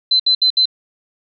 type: tone bursts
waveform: sine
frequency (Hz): 4052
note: B7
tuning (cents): +44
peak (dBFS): -10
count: 4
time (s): 0.11-0.656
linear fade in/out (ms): 5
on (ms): 87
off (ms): 66
effects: none